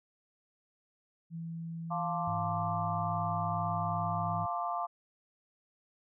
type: tone with pitch glide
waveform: sine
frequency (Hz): 165.5 to 167.33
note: E3 to E3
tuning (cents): +7 to +26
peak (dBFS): -37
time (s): 1.3-4.47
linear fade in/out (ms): 50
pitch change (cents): +19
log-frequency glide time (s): 3.08-4.22
type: chord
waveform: sine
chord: D minor seventh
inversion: first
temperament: equal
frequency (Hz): 698.5 / 880 / 1046.5 / 1174.7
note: F5 / A5 / C6 / D6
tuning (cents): 0 / 0 / 0 / 0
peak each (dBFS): -35 / -39 / -39 / -37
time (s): 1.9-4.87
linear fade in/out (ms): 20
type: tone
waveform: triangle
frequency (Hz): 103.83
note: G#2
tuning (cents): 0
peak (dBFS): -35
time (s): 2.27-4.46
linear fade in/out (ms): 5
effects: none